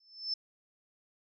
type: tone with exponential growth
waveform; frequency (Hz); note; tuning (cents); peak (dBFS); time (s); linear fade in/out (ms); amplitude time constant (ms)
sine; 5280; E8; +2; -28; 0-0.34; 5; 73
effects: none